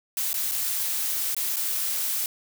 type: noise with dropouts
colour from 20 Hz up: blue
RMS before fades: -27 dBFS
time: 0.17-2.26 s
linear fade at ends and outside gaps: 1 ms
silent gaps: 0.331-0.341 / 0.513-0.518 / 1.347-1.366 / 1.56-1.567 s
effects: none